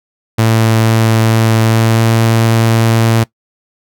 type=tone with pitch glide; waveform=sawtooth; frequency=112.2 to 113.7 Hz; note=A2 to A#2; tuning=+34 to -43 cents; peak=-4 dBFS; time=0.38-3.24 s; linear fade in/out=10 ms; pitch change=+23 cents; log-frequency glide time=1.7-2.07 s; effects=noise-tail reverb RT60 0.1 s tail -20 dB re dry